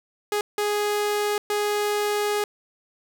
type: tone bursts at uneven times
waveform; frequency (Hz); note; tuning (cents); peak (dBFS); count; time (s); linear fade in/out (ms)
sawtooth; 415.3; G#4; 0; -18; 3; 0.32-0.41 / 0.58-1.38 / 1.5-2.44; 2
effects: none